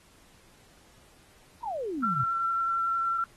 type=exponential sweep; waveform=sine; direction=down; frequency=980 to 116.54 Hz; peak=-30 dBFS; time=1.63-2.24 s; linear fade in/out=5 ms
type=tone with vibrato; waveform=sine; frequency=1354 Hz; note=E6; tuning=46 cents sharp; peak=-25 dBFS; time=2.03-3.24 s; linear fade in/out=2 ms; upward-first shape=triangle; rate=11 Hz; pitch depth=14 cents each way
effects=pink hiss -59 dBFS RMS until 3.36 s + AAC 32 kbps